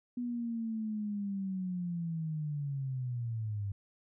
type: linear sweep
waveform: sine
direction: down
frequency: 245.8 to 98 Hz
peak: -33 dBFS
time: 0.17-3.72 s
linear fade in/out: 5 ms
effects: none